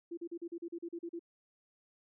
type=tone bursts; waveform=sine; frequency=340 Hz; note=F4; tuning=46 cents flat; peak=-38 dBFS; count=11; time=0.11-1.194 s; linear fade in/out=10 ms; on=64 ms; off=38 ms; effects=none